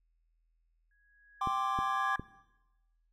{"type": "tone with exponential growth", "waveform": "sine", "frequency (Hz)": 1661.2, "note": "G#6", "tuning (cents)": 0, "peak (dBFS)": -31, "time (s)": [0.91, 2.16], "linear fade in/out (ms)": 2, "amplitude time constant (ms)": 270}
{"type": "chord", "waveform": "triangle", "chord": "G suspended fourth", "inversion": "none", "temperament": "equal", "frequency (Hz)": [784, 1046.5, 1174.7], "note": ["G5", "C6", "D6"], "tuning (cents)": [0, 0, 0], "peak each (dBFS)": [-34, -33, -31], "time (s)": [1.41, 2.16], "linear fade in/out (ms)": 5}
{"type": "clicks", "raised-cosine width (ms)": 3, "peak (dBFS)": -25, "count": 3, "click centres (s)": [1.473, 1.789, 2.196]}
{"effects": ["noise-tail reverb RT60 1.0 s tail -19 dB re dry", "added 41 Hz sine -70 dBFS peak until 3.12 s"]}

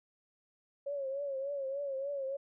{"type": "tone with vibrato", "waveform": "sine", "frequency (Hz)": 552, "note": "C#5", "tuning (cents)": -7, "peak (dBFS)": -34, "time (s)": [0.86, 2.37], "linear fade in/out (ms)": 10, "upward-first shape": "triangle", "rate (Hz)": 3.4, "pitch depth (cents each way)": 83, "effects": []}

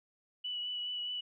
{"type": "tone with vibrato", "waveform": "sine", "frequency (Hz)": 2953, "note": "F#7", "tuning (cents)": -4, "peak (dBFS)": -35, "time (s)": [0.44, 1.21], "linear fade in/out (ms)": 10, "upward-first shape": "triangle", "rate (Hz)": 4.8, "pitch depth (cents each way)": 20, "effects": []}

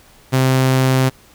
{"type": "tone", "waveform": "sawtooth", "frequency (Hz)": 130.81, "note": "C3", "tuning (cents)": 0, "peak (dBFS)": -8, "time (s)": [0.32, 1.1], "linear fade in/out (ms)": 20, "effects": ["pink hiss -48 dBFS RMS until 1.34 s"]}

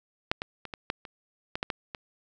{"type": "clicks", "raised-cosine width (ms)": 0.3, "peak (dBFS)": [-8, -16, -22, -20, -12, -26, -15, -12, -13, -20], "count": 10, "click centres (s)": [0.315, 0.419, 0.653, 0.738, 0.901, 1.052, 1.555, 1.629, 1.702, 1.948], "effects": []}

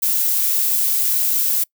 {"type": "noise", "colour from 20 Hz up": "violet", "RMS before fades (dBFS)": -18, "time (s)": [0.02, 1.64], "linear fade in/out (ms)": 10, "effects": ["noise-tail reverb RT60 0.1 s tail -25 dB re dry"]}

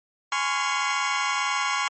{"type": "chord", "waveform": "25% pulse", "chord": "Db major seventh", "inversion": "second", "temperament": "equal with one note detuned", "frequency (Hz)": [830.6, 1026.7, 1108.7, 1396.9], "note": ["Ab5", "C6", "Db6", "F6"], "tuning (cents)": [0, -33, 0, 0], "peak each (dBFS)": [-27, -25, -23, -27], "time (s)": [0.32, 1.88], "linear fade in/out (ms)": 2, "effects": ["low-pass 12000 Hz 12 dB/octave", "MP3 32 kbps"]}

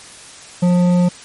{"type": "tone with hard clipping", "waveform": "sine", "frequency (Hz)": 177.7, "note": "F3", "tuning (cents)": 30, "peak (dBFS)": -12, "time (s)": [0.62, 1.09], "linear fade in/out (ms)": 10, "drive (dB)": 9, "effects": ["white hiss -38 dBFS RMS until 1.24 s", "MP3 48 kbps"]}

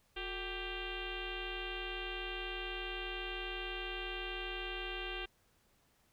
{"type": "tone with frequency modulation", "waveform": "sine", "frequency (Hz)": 1572, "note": "G6", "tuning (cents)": 4, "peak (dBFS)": -38, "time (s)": [0.16, 5.26], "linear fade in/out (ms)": 10, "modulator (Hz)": 403, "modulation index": 4.4, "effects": ["pink hiss -72 dBFS RMS until 6.12 s"]}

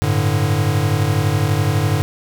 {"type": "chord", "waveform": "square", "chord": "G suspended second", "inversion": "none", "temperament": "equal", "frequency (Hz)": [98, 110, 146.83], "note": ["G2", "A2", "D3"], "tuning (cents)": [0, 0, 0], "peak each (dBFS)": -20, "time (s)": [0.02, 2.02], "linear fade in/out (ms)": 0, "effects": []}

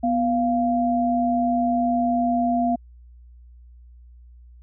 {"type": "tone pair together", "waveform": "sine", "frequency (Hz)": [245.4, 694], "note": ["B3", "F5"], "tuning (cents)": [-11, -11], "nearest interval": "octave + tritone", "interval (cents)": 1800, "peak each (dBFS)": -21, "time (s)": [0.03, 2.76], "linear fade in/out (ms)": 10, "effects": ["added 60 Hz sine -44 dBFS peak until 4.62 s"]}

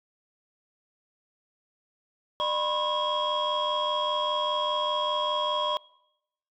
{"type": "tone cluster", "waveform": "sine", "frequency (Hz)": [602, 987, 1072, 3292], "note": ["D5", "B5", "C6", "G#7"], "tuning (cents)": [43, -1, 42, -16], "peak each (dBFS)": -29, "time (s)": [2.4, 5.77], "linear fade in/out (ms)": 0, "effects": ["noise-tail reverb RT60 0.8 s tail -23 dB re dry", "tanh soft clip ceiling -19 dBFS"]}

